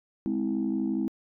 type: chord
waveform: sine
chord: Ab augmented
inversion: none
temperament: just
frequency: 207.7 / 259.6 / 324.5 Hz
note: Ab3 / C4 / E4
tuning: 0 / -13 / -27 cents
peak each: -29 dBFS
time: 0.26-1.08 s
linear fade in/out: 0 ms
effects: tanh soft clip ceiling -19 dBFS